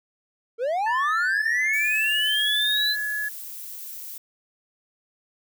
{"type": "linear sweep", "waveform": "triangle", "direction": "up", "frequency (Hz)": [440, 4100], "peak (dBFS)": -20, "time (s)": [0.58, 2.96], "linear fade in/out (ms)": 50}
{"type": "tone with pitch glide", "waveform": "sine", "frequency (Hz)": [1760, 1698.1], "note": ["A6", "G#6"], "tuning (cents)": [0, 38], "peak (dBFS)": -25, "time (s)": [0.86, 3.29], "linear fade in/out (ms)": 10, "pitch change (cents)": -62, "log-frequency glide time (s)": [1.38, 2.77]}
{"type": "noise", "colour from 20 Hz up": "violet", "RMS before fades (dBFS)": -37, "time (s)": [1.73, 4.18], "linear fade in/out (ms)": 5}
{"effects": []}